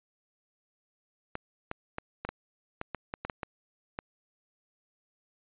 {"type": "clicks", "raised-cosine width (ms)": 0.5, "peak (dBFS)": -19, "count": 12, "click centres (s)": [1.354, 1.714, 1.984, 2.25, 2.29, 2.814, 2.947, 3.139, 3.25, 3.298, 3.432, 3.989], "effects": ["resampled to 8000 Hz"]}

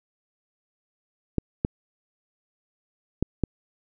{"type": "clicks", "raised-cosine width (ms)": 3, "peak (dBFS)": -9, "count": 4, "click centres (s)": [1.383, 1.649, 3.226, 3.437], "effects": []}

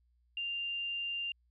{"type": "tone", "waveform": "sine", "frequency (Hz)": 2791, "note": "F7", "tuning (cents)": -2, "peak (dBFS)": -34, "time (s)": [0.37, 1.32], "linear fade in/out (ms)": 2, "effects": ["added 60 Hz sine -68 dBFS peak until 1.5 s"]}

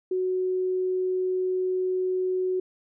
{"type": "tone", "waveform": "sine", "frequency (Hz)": 370, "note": "F#4", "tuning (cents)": 0, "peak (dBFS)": -23, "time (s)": [0.11, 2.6], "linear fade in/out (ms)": 5, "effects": []}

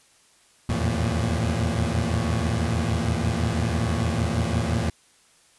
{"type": "tone cluster", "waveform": "25% pulse", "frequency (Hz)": [79.4, 85.6, 111.1, 116.5], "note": ["D#2", "F2", "A2", "A#2"], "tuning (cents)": [36, -34, 17, -1], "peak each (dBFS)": -24, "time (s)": [0.69, 4.9], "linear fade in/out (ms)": 5, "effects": ["white hiss -58 dBFS RMS until 5.58 s", "resampled to 24000 Hz"]}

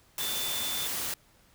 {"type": "tone in noise", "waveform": "sine", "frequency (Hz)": 3526, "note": "A7", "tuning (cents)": 3, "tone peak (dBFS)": -34, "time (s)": [0.2, 0.87], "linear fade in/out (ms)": 2, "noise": "white", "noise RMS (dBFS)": -33, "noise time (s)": [0.18, 1.14], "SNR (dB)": -4, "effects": ["pink hiss -62 dBFS RMS until 1.54 s"]}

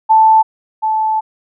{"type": "tone pair in turn", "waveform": "sine", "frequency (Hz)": [880, 872.9], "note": ["A5", "A5"], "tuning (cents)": [0, -14], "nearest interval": "unison", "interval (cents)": 14, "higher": "first", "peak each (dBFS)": [-5, -12], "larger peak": "first", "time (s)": [[0.09, 0.43], [0.82, 1.21]], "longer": "second", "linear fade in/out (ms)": 20, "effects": []}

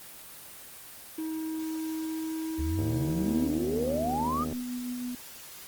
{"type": "tone with pitch glide", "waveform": "triangle", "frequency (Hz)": [317.8, 321.1], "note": ["D#4", "E4"], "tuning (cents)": [37, -45], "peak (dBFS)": -29, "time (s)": [1.18, 3.48], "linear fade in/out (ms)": 5, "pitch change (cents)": 18, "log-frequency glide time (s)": [1.93, 2.74]}
{"type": "exponential sweep", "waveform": "sine", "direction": "up", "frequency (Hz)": [69, 1280], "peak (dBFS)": -28, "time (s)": [2.58, 4.45], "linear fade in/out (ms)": 20}
{"type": "click train", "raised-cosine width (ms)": 2, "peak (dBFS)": -23, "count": 135, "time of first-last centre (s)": [2.79, 4.526], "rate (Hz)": 77.2}
{"type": "tone with tremolo", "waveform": "sine", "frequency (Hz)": 246.9, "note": "B3", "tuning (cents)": 0, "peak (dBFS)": -31, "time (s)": [3.25, 5.15], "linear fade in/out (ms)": 2, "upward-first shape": "sine", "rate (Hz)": 6.2, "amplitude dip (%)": 25}
{"effects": ["white hiss -46 dBFS RMS until 5.67 s", "Opus 24 kbps"]}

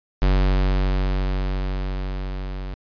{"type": "tone with level ramp", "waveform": "square", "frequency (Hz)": 47.13, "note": "F#1", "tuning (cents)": 33, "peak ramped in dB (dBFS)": [-15, -29], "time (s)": [0.22, 2.74], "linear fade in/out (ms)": 0, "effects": ["resampled to 11025 Hz"]}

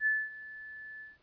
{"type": "tone with ADSR envelope", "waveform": "sine", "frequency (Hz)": 1740, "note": "A6", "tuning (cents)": -20, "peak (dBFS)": -24, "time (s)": [0, 1.18], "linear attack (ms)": 62, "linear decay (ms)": 230, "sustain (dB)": -19, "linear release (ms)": 170, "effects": ["pink hiss -69 dBFS RMS until 1.22 s", "resampled to 11025 Hz"]}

